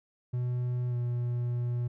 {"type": "tone with pitch glide", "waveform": "triangle", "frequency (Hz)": [123.47, 121.14], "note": ["B2", "B2"], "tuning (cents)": [0, -33], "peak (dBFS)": -26, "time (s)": [0.33, 1.88], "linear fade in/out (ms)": 10, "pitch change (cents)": -33, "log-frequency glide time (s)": [0.89, 0.95], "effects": []}